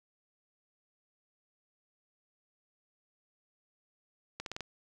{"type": "accelerating click train", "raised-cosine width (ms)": 0.2, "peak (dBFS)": -21, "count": 5, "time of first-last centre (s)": [4.4, 4.607], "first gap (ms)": 62, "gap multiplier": 0.88, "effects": []}